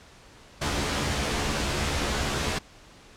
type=noise with comb filter; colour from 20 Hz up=pink; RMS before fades=-27 dBFS; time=0.61-2.59 s; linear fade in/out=10 ms; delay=14 ms; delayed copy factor=+0.9; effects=pink hiss -51 dBFS RMS until 3.16 s + low-pass 7000 Hz 12 dB/octave